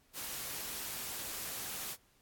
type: noise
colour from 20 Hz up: white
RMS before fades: -41 dBFS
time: 0.13-1.97 s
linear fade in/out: 50 ms
effects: pink hiss -69 dBFS RMS until 2.21 s + AAC 64 kbps